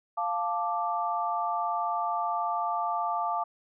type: chord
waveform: sine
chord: D minor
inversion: first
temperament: equal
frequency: 698.5 / 880 / 1174.7 Hz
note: F5 / A5 / D6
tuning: 0 / 0 / 0 cents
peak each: -31 dBFS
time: 0.17-3.44 s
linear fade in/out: 10 ms
effects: none